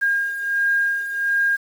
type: beating tone pair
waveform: sine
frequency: 1616 / 1617.4 Hz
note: G#6 / G#6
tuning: -48 / -46 cents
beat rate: 1.4 Hz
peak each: -25 / -19 dBFS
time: 0.01-1.57 s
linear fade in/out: 20 ms
effects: 7-bit